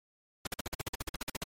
pink noise bursts, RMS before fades -35 dBFS, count 15, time 0.45-1.437 s, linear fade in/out 5 ms, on 21 ms, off 48 ms, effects MP3 64 kbps

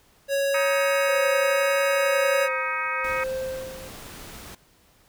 square tone, 554.4 Hz, C#5, in tune, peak -22 dBFS, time 0.28-2.49 s, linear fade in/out 50 ms
harmonic tone, 315.5 Hz, D#4, 24 cents sharp, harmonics 3 / 4 / 5 / 6 / 7 / 8, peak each -34 / -29 / -32 / -34 / -31 / -33 dBFS, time 0.54-3.24 s, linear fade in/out 5 ms
triangle tone with tremolo, 523.3 Hz, C5, in tune, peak -24 dBFS, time 1.07-3.89 s, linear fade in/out 20 ms, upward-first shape sine, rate 1 Hz, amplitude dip 80%
pink noise, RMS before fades -41 dBFS, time 3.04-4.55 s, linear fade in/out 5 ms
effects pink hiss -59 dBFS RMS until 5.08 s

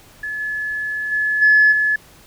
sine tone with level steps, 1714 Hz, A6, 46 cents flat, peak -23 / -21 / -16 / -8 / -14 dBFS, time 0.23-1.96 s, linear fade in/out 5 ms, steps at 0.39 / 1.11 / 1.41 / 1.71 s, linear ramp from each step 20 ms, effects tanh soft clip ceiling -4 dBFS + pink hiss -47 dBFS RMS until 2.26 s

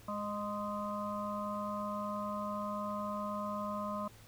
harmonic tone with a mistuned harmonic, 207.7 Hz, G#3, in tune, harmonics 1 / 3 / 5 / 6, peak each -40 / -41 / -40 / -43 dBFS, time 0.08-4.08 s, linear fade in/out 5 ms, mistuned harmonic 3, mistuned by -19 cents, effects added 108 Hz sine -58 dBFS peak until 4.27 s + pink hiss -59 dBFS RMS until 4.27 s

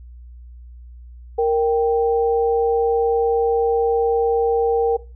sine tone pair together, 465 / 784 Hz, A#4 / G5, -4 / 0 cents, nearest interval major sixth, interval 904 cents, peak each -15 / -22 dBFS, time 1.38-4.97 s, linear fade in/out 10 ms, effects noise-tail reverb RT60 0.3 s tail -17 dB re dry + added 60 Hz sine -37 dBFS peak until 5.15 s

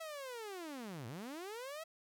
sawtooth linear two-way sweep, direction down then up, 659.3 to 106.6 to 659.3 Hz, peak -40 dBFS, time 0-1.84 s, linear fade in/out 10 ms, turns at 1.07 s, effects none

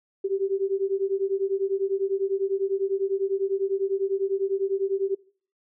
sine beating tone pair, 384.4 / 394.4 Hz, G4 / G4, -34 / +11 cents, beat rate 10 Hz, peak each -26 dBFS, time 0.24-5.15 s, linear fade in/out 10 ms, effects noise-tail reverb RT60 0.5 s tail -24 dB re dry

